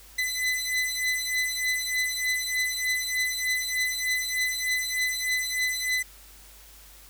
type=beating tone pair; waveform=sawtooth; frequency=2010 / 2013.3 Hz; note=B6 / B6; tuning=+30 / +33 cents; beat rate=3.3 Hz; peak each=-25 dBFS; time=0.18-6.03 s; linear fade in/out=10 ms; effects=added 50 Hz sine -52 dBFS peak until 7.09 s + white hiss -51 dBFS RMS until 7.09 s